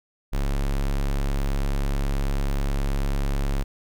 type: tone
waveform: square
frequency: 34.65 Hz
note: C#1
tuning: in tune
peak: -22 dBFS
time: 0.32-3.64 s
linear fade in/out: 20 ms
effects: none